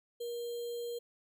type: tone with sample-and-hold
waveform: sine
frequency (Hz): 474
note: A#4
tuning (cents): +29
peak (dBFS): -36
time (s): 0.2-0.99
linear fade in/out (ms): 10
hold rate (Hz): 3675
effects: none